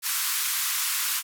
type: band-pass noise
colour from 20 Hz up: white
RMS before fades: -27 dBFS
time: 0.02-1.23 s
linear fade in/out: 50 ms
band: 1000 to 16000 Hz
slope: 48 dB/octave
effects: none